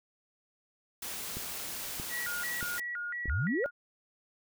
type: noise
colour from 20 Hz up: white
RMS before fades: -39 dBFS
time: 1.02-2.8 s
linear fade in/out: 5 ms
type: click train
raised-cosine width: 3 ms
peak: -27 dBFS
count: 4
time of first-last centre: 1.37-3.257 s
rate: 1.59 Hz
type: tone with vibrato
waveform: sine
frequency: 1661.2 Hz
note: G#6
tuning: in tune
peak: -34 dBFS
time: 2.09-3.71 s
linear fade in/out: 50 ms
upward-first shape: square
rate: 2.9 Hz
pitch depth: 260 cents each way
type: exponential sweep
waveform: sine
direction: up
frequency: 57.2 to 608 Hz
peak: -28 dBFS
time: 3.28-3.66 s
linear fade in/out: 0 ms
effects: none